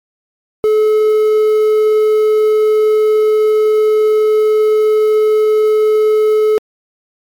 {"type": "tone with quantisation", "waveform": "triangle", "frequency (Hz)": 430, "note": "A4", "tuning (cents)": -40, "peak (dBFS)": -6, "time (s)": [0.64, 6.58], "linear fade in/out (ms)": 0, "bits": 6, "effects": ["MP3 64 kbps"]}